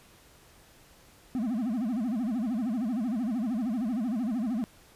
triangle tone with vibrato, 233.1 Hz, A#3, in tune, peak -25 dBFS, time 1.35-4.64 s, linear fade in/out 0 ms, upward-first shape sine, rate 13 Hz, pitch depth 220 cents each way, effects pink hiss -57 dBFS RMS until 4.95 s + resampled to 32000 Hz

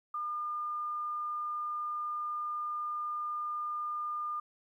sine tone, 1208 Hz, D6, 48 cents sharp, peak -33 dBFS, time 0.14-4.4 s, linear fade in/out 5 ms, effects 12-bit

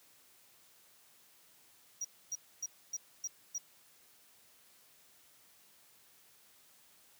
triangle tone bursts, 5750 Hz, F8, 50 cents sharp, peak -34 dBFS, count 6, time 2.01-3.582 s, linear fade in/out 5 ms, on 37 ms, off 270 ms, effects white hiss -64 dBFS RMS until 7.19 s + high-pass 80 Hz 12 dB/octave

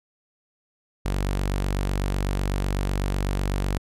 sawtooth tone, 48 Hz, G1, 36 cents flat, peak -19 dBFS, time 1.05-3.78 s, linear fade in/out 10 ms, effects resampled to 32000 Hz

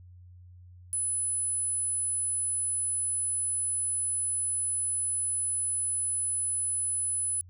sine tone, 10060 Hz, D#9, 18 cents sharp, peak -27 dBFS, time 0.93-7.41 s, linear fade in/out 0 ms, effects added 89 Hz sine -48 dBFS peak until 7.49 s

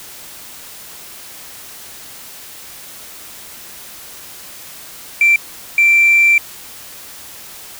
sine tone bursts at uneven times, 2349 Hz, D7, in tune, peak -6 dBFS, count 2, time 5.21-5.36 / 5.78-6.38 s, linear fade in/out 2 ms, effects tanh soft clip ceiling -4 dBFS + white hiss -35 dBFS RMS until 7.79 s

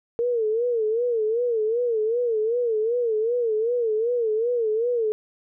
sine tone with vibrato, 458.5 Hz, A#4, 29 cents flat, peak -20 dBFS, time 0.19-5.12 s, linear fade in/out 0 ms, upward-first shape sine, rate 2.6 Hz, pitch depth 120 cents each way, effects none

